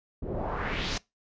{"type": "noise with low-pass filter sweep", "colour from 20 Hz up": "pink", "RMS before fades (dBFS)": -32, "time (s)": [0.22, 0.98], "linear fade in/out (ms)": 5, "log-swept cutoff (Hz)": [340, 6100], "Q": 2.2, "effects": ["noise-tail reverb RT60 0.2 s tail -22 dB re dry", "resampled to 16000 Hz"]}